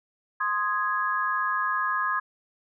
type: chord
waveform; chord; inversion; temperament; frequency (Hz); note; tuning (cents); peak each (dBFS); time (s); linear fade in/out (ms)
sine; Ab major; first; equal; 1046.5 / 1244.5 / 1661.2; C6 / Eb6 / Ab6; 0 / 0 / 0; -28; 0.4-2.2; 10
effects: none